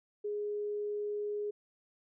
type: tone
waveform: sine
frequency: 415.3 Hz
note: G#4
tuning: in tune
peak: -33 dBFS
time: 0.24-1.51 s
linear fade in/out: 10 ms
effects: none